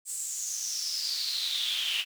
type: noise with high-pass filter sweep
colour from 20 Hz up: brown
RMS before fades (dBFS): -32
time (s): 0.05-2.05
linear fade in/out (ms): 50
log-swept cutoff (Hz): 8300 to 2800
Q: 7.5
effects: none